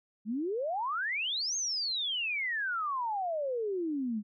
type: exponential two-way sweep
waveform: sine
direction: up then down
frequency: 201.3 to 6550 to 201.3 Hz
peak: -30 dBFS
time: 0.25-4.23 s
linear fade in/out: 50 ms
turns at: 1.56 s
effects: none